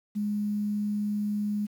sine tone with quantisation, 207.7 Hz, G#3, in tune, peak -26 dBFS, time 0.15-1.67 s, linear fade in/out 20 ms, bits 9, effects none

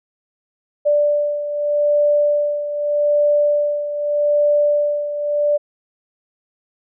sine beating tone pair, 587.3 / 588.12 Hz, D5 / D5, 0 / +2 cents, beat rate 0.82 Hz, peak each -15 / -21 dBFS, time 0.85-5.58 s, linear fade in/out 20 ms, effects none

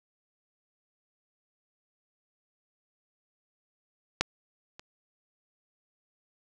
clicks, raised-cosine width 0.2 ms, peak -6 / -27 dBFS, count 2, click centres 4.21 / 4.795 s, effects none

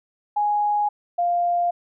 sine tone pair in turn, 830.6 / 698.4 Hz, G#5 / F5, 0 / 0 cents, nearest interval minor third, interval 300 cents, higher first, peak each -18 dBFS, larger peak neither, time 0.36-0.89 / 1.18-1.71 s, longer neither, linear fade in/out 10 ms, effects none

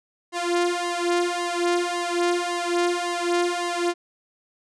sawtooth tone with flanger, 349.2 Hz, F4, in tune, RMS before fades -24 dBFS, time 0.32-3.94 s, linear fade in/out 50 ms, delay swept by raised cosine 1 to 2.9 ms, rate 1.8 Hz, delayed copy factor +0.9, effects resampled to 22050 Hz

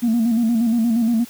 sine tone with vibrato, 230.4 Hz, A#3, 20 cents flat, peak -13 dBFS, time 0.02-1.25 s, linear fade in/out 20 ms, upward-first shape square, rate 8.5 Hz, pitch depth 60 cents each way, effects tanh soft clip ceiling -12 dBFS + white hiss -42 dBFS RMS until 1.29 s

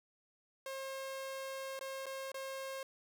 sawtooth tone with dropouts, 536 Hz, C5, 42 cents sharp, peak -37 dBFS, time 0.66-2.83 s, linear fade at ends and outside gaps 2 ms, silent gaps 1.792-1.81 / 2.058-2.065 / 2.318-2.343 s, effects none

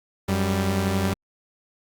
sawtooth tone pair together, 92.5 / 196 Hz, F#2 / G3, 0 / 0 cents, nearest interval octave + minor second, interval 1300 cents, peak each -20 dBFS, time 0.28-1.14 s, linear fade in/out 10 ms, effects Opus 48 kbps

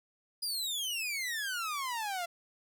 sawtooth exponential sweep, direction down, 4978 to 674 Hz, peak -30 dBFS, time 0.42-2.26 s, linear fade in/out 10 ms, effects none

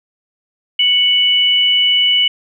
sine tone pair together, 2222 / 2960 Hz, C#7 / F#7, +4 / 0 cents, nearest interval perfect fourth, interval 496 cents, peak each -19 / -10 dBFS, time 0.79-2.28 s, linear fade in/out 5 ms, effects none

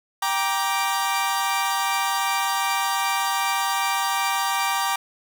sawtooth chord, G minor, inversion none, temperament equal with one note detuned, 784 / 942.6 / 1174.7 Hz, G5 / Bb5 / D6, 0 / +19 / 0 cents, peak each -22 dBFS, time 0.22-4.96 s, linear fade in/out 5 ms, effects none

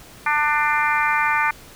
harmonic tone, 298.1 Hz, D4, 26 cents sharp, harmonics 3 / 4 / 5 / 6 / 7 / 8, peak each -22 / -23 / -24 / -25 / -25 / -26 dBFS, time 0.26-1.51 s, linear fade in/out 5 ms, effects pink hiss -44 dBFS RMS until 1.75 s

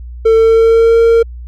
triangle tone with pitch glide, 448.6 to 459.9 Hz, A4 to A#4, +34 to -23 cents, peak -3 dBFS, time 0.25-1.23 s, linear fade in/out 10 ms, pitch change +43 cents, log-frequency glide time 0.37-0.99 s, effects added 60 Hz sine -25 dBFS peak until 1.47 s

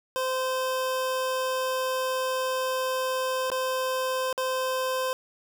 25% pulse tone with dropouts, 517 Hz, C5, 21 cents flat, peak -22 dBFS, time 0.16-5.13 s, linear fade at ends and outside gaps 0 ms, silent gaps 3.501-3.517 / 4.328-4.378 s, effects none

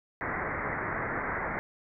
white low-pass noise, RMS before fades -33 dBFS, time 0.21-1.59 s, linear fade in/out 0 ms, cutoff 2100 Hz, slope 96 dB/octave, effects none

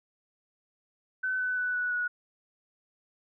sine tone with pitch steps, 1517 / 1503 / 1489.2 / 1475.5 / 1461.9 Hz, F#6 / F#6 / F#6 / F#6 / F#6, +43 / +27 / +11 / -5 / -21 cents, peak -27 dBFS, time 1.23-2.08 s, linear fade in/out 10 ms, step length 170 ms, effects none

